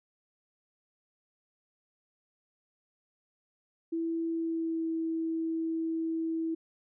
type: tone with pitch glide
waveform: sine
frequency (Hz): 330 to 325.6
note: E4 to E4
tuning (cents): +2 to -21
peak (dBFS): -29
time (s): 3.92-6.55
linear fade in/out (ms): 10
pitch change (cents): -23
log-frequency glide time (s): 4.29-4.89
effects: none